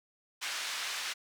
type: band-pass noise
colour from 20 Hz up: pink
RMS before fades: -37 dBFS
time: 0.41-1.14 s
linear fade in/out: 20 ms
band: 1600 to 6400 Hz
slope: 12 dB/octave
effects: none